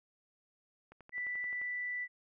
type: click train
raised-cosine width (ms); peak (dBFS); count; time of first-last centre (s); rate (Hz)
0.5; -39; 9; 0.92-1.616; 11.5
type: tone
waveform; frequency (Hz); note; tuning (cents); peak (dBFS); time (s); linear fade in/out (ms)
sine; 1975.5; B6; 0; -35; 1.12-2.08; 50
effects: none